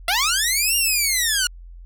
10% pulse linear two-way sweep, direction up then down, 659.3 to 2840 to 1419 Hz, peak -9 dBFS, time 0.08-1.47 s, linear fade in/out 2 ms, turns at 0.76 s, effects added 43 Hz sine -37 dBFS peak until 1.85 s

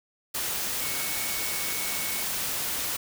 sine tone in noise, 2217 Hz, C#7, in tune, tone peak -38 dBFS, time 0.81-2.23 s, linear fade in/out 10 ms, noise white, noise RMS -30 dBFS, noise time 0.34-2.97 s, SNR -11 dB, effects none

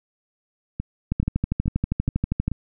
two click trains, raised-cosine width 5 ms, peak -14 / -9 dBFS, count 5 / 18, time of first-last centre 0.8-2.517 / 1.12-2.48 s, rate 2.33 / 12.5 Hz, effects none

